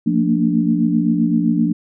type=chord; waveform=sine; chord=Bb major seventh; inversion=second; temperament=equal with one note detuned; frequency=174.61 / 225.4 / 233.1 / 293.7 Hz; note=F3 / A3 / Bb3 / D4; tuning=0 / +42 / 0 / 0 cents; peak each=-19 dBFS; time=0.06-1.73 s; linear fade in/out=10 ms; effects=none